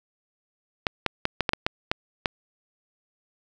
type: clicks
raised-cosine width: 0.3 ms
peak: -6 dBFS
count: 9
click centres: 0.868 / 1.063 / 1.254 / 1.407 / 1.492 / 1.534 / 1.665 / 1.915 / 2.258 s
effects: none